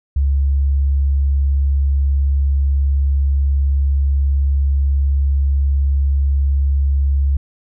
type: tone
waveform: sine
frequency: 69.3 Hz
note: C#2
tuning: in tune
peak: -12 dBFS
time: 0.16-7.37 s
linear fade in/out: 5 ms
effects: none